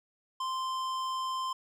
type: tone with hard clipping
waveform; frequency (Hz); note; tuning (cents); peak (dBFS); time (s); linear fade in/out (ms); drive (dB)
sine; 1042; C6; -7; -33; 0.4-1.53; 5; 13
effects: none